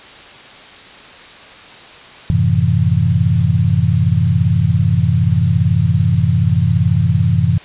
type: chord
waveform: sine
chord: F# half-diminished seventh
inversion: none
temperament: equal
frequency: 92.5 / 110 / 130.81 / 164.81 Hz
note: F#2 / A2 / C3 / E3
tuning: 0 / 0 / 0 / 0 cents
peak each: -16 dBFS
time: 2.3-7.58 s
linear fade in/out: 0 ms
effects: white hiss -37 dBFS RMS until 7.64 s + resampled to 8000 Hz